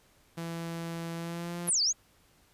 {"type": "tone with pitch glide", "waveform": "sawtooth", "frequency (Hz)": [167.1, 173.49], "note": ["E3", "F3"], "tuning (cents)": [24, -11], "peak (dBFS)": -31, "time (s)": [0.37, 1.7], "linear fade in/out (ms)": 10, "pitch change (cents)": 65, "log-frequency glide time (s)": [1.16, 1.59]}
{"type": "exponential two-way sweep", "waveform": "sine", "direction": "down then up", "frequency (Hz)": [11840, 4363, 6970], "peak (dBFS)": -24, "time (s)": [1.67, 1.93], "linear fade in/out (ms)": 20, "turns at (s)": 1.82}
{"effects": ["pink hiss -64 dBFS RMS until 2.53 s", "resampled to 32000 Hz"]}